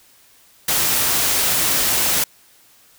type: noise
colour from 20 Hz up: white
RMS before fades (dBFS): -18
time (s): 0.68-2.24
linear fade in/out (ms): 5
effects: white hiss -52 dBFS RMS until 2.98 s